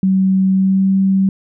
sine tone with pitch glide, 190.2 to 192.63 Hz, F#3 to G3, +48 to -30 cents, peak -10 dBFS, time 0.03-1.29 s, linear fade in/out 2 ms, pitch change +22 cents, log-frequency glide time 0.52-0.88 s, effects none

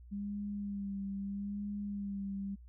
sine tone with vibrato, 200.6 Hz, G3, 40 cents sharp, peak -36 dBFS, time 0.11-2.56 s, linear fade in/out 20 ms, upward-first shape sine, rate 0.78 Hz, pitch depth 34 cents each way, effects added 60 Hz sine -51 dBFS peak until 2.68 s

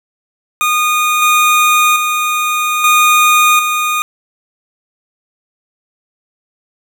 25% pulse tone with level steps, 1228 Hz, D#6, 23 cents flat, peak -7 / -4 / -9 / -3 / -9 dBFS, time 0.61-4.02 s, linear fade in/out 0 ms, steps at 1.22 / 1.96 / 2.84 / 3.59 s, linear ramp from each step 2 ms, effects none

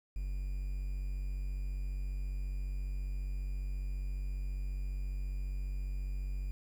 triangle tone with quantisation, 47.33 Hz, F#1, 40 cents sharp, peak -32 dBFS, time 0.16-6.51 s, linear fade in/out 0 ms, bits 10, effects none

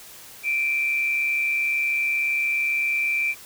sine tone pair together, 2349 / 2489 Hz, D7 / D#7, 0 / 0 cents, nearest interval minor second, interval 100 cents, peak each -21 / -29 dBFS, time 0.43-3.35 s, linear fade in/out 50 ms, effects white hiss -44 dBFS RMS until 3.45 s

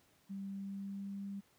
sine tone with pitch glide, 196 to 198.51 Hz, G3 to G3, 0 to +22 cents, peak -40 dBFS, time 0.29-1.41 s, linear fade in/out 20 ms, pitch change +22 cents, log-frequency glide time 0.41-1.23 s, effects pink hiss -70 dBFS RMS until 1.58 s + high-pass 80 Hz 12 dB/octave

